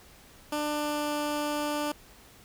15% pulse tone with pitch glide, 297.7 to 295.8 Hz, D4 to D4, +24 to +13 cents, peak -22 dBFS, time 0.52-1.92 s, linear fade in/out 5 ms, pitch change -11 cents, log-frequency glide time 0.66-1.11 s, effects pink hiss -54 dBFS RMS until 2.44 s

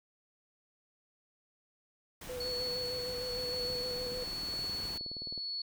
pink noise, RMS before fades -46 dBFS, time 2.21-4.98 s, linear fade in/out 5 ms
sine tone with vibrato, 496.4 Hz, B4, 9 cents sharp, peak -38 dBFS, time 2.29-4.24 s, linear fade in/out 5 ms, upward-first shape square, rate 6.5 Hz, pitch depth 22 cents each way
sine tone with tremolo, 4404 Hz, C#8, 12 cents flat, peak -34 dBFS, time 2.4-5.62 s, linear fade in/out 5 ms, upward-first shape triangle, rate 1 Hz, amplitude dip 45%
click train, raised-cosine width 2 ms, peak -35 dBFS, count 38, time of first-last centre 3.44-5.377 s, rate 19.1 Hz
effects none

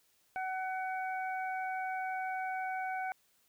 harmonic tone, 751 Hz, F#5, 26 cents sharp, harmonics 1 / 2 / 3, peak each -35 / -41 / -45 dBFS, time 0.36-3.12 s, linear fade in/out 0 ms, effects white hiss -71 dBFS RMS until 3.48 s

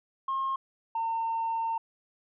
sine tone pair in turn, 1073 / 908.6 Hz, C6 / A#5, +43 / -45 cents, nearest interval minor third, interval 288 cents, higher first, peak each -26 dBFS, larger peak neither, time 0.28-0.56 / 0.95-1.78 s, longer second, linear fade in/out 5 ms, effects tanh soft clip ceiling -24 dBFS

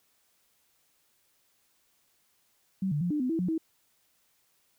sine tone with pitch steps, 190.8 / 147.3 / 175.6 / 298.7 / 253.4 / 327.3 / 181 / 322.2 Hz, G3 / D3 / F3 / D4 / B3 / E4 / F#3 / E4, -47 / +6 / +10 / +29 / +45 / -12 / -38 / -39 cents, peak -26 dBFS, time 2.82-3.58 s, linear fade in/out 5 ms, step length 95 ms, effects white hiss -70 dBFS RMS until 4.78 s

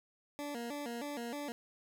20% pulse tone with vibrato, 261.6 Hz, C4, in tune, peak -34 dBFS, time 0.39-1.52 s, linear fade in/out 0 ms, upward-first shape square, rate 3.2 Hz, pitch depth 180 cents each way, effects none

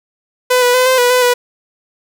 sawtooth tone with pitch steps, 502 / 491.2 / 507 / 517 / 489.8 / 502 / 490.1 Hz, B4 / B4 / B4 / C5 / B4 / B4 / B4, +28 / -9 / +45 / -21 / -14 / +28 / -13 cents, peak -5 dBFS, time 0.5-1.34 s, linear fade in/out 10 ms, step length 120 ms, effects none

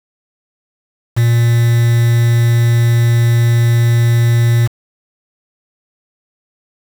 triangle tone with quantisation, 117.6 Hz, A#2, 16 cents sharp, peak -6 dBFS, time 1.16-4.68 s, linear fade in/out 20 ms, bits 4, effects none

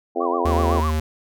harmonic tone, 86.6 Hz, F2, 14 cents flat, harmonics 3 / 4 / 5 / 6 / 7 / 8 / 9, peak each -30 / -26 / -26 / -30 / -31 / -27 / -29 dBFS, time 0.15-0.81 s, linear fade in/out 20 ms
sine tone with vibrato, 1046.5 Hz, C6, in tune, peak -24 dBFS, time 0.2-0.91 s, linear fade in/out 10 ms, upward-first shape sine, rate 7.9 Hz, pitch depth 180 cents each way
square tone, 77.78 Hz, D#2, in tune, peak -20 dBFS, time 0.45-1 s, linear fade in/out 5 ms
effects none

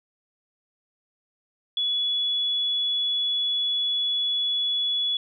sine tone, 3400 Hz, G#7, 40 cents sharp, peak -22 dBFS, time 1.77-5.17 s, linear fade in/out 2 ms, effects none

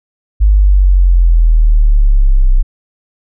sine exponential sweep, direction down, 51.91 to 31.08 Hz, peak -4 dBFS, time 0.4-2.63 s, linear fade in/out 20 ms, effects none

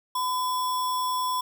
sine tone with sample-and-hold, 1010 Hz, B5, 39 cents sharp, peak -24 dBFS, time 0.15-1.41 s, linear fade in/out 5 ms, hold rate 4410 Hz, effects none

